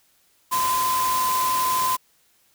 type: tone in noise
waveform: sine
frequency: 1024 Hz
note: C6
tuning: 38 cents flat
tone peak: -20 dBFS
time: 0.51-1.97 s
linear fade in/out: 20 ms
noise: white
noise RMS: -28 dBFS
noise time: 0.51-1.97 s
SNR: +5 dB
effects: white hiss -62 dBFS RMS until 2.54 s